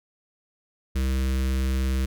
square tone with notch filter, 65.5 Hz, C2, 2 cents sharp, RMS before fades -24 dBFS, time 0.95-2.06 s, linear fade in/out 10 ms, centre 780 Hz, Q 0.84, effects none

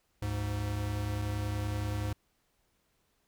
square tone pair together, 73.07 / 103.6 Hz, D2 / G#2, -8 / -4 cents, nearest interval tritone, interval 604 cents, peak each -38 / -33 dBFS, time 0.22-2.13 s, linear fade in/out 5 ms, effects pink hiss -74 dBFS RMS until 3.27 s

